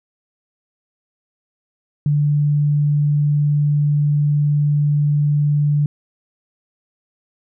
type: tone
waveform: sine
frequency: 146.83 Hz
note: D3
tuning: in tune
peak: -13 dBFS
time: 2.06-5.86 s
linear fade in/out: 2 ms
effects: none